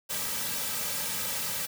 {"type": "noise with comb filter", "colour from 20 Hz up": "white", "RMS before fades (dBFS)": -32, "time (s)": [0.09, 1.67], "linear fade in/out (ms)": 20, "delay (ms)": 2.8, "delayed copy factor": -1, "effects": []}